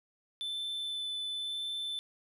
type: tone with vibrato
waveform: triangle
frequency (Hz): 3520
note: A7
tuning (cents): 0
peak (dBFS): -33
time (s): 0.41-1.99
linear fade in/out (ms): 0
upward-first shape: sine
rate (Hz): 0.95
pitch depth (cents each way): 8
effects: none